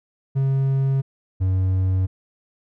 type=tone pair in turn; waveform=triangle; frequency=135.2 / 93.71 Hz; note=C#3 / F#2; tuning=-43 / +23 cents; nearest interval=tritone; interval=634 cents; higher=first; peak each=-15 dBFS; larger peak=neither; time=0.35-1.02 / 1.4-2.07 s; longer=neither; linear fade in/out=20 ms; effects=none